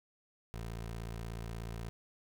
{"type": "tone", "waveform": "20% pulse", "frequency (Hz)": 56.6, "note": "A1", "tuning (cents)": 50, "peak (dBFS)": -35, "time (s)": [0.54, 1.89], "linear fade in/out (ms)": 0, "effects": []}